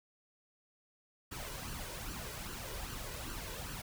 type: noise with flanger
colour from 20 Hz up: pink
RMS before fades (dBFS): -43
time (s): 1.31-3.82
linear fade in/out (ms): 10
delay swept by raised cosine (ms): 0.67 to 2.07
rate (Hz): 2.5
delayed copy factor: +0.6
effects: none